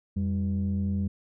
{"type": "tone pair together", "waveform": "sine", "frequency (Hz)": [88.11, 197.8], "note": ["F2", "G3"], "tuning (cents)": [16, 16], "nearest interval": "octave + major second", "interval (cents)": 1400, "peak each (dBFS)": -26, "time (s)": [0.16, 1.08], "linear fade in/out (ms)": 10, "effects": ["tanh soft clip ceiling -21 dBFS"]}